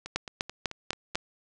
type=two click trains; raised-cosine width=0.2 ms; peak=-10 / -21 dBFS; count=5 / 6; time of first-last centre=0.16-1.155 / 0.06-1.149 s; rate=4.02 / 4.59 Hz; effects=resampled to 22050 Hz + 8-bit